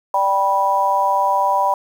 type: chord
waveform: sine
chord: G major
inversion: second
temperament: just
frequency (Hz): 588 / 784 / 980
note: D5 / G5 / B5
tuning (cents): +2 / 0 / -14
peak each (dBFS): -22 / -19 / -16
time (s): 0.14-1.74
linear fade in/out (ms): 2
effects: 7-bit